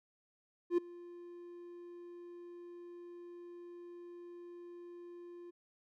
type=tone with ADSR envelope; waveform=triangle; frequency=348.7 Hz; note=F4; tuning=3 cents flat; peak=-23 dBFS; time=0.7-5.51 s; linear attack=77 ms; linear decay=9 ms; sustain=-23 dB; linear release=14 ms; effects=none